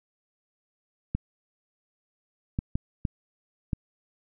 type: clicks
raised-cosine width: 5 ms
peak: -14 dBFS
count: 5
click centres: 1.15 / 2.589 / 2.755 / 3.052 / 3.732 s
effects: none